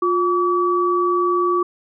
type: tone pair together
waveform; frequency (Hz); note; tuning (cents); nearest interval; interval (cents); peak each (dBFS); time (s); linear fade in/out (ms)
sine; 354.6 / 1145; F4 / D6; +26 / -44; octave + minor sixth; 2030; -18; 0.02-1.63; 5
effects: none